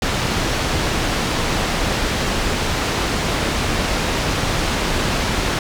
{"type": "low-pass noise", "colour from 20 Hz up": "pink", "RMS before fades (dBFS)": -20, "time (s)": [0.02, 5.59], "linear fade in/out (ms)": 2, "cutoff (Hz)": 5800, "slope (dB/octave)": 12, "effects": []}